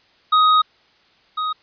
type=tone pair in turn; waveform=square; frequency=1254 / 1254 Hz; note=D#6 / D#6; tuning=+13 / +13 cents; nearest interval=unison; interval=0 cents; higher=neither; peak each=-12 / -21 dBFS; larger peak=first; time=0.32-0.62 / 1.37-1.53 s; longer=first; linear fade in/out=10 ms; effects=white hiss -56 dBFS RMS until 1.62 s + resampled to 11025 Hz